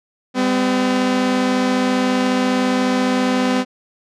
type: tone pair together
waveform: sawtooth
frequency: 199.83 / 254.4 Hz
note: G3 / C4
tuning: +34 / -48 cents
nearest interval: major third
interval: 418 cents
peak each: -18 / -12 dBFS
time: 0.34-3.65 s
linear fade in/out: 50 ms
effects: low-pass 6000 Hz 12 dB/octave